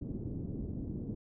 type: low-pass noise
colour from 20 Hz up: white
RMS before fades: -39 dBFS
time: 0.01-1.15 s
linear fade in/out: 10 ms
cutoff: 300 Hz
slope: 24 dB/octave
effects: none